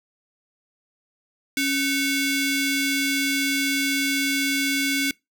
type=ring-modulated tone; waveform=sawtooth; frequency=1240 Hz; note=D#6; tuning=6 cents flat; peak=-14 dBFS; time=1.57-5.11 s; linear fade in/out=2 ms; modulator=964 Hz; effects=noise-tail reverb RT60 0.2 s tail -24 dB re dry